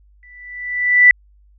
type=tone with exponential growth; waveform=sine; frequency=1975.5 Hz; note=B6; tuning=in tune; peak=-3 dBFS; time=0.23-1.11 s; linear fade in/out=1 ms; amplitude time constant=190 ms; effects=added 50 Hz sine -48 dBFS peak until 1.58 s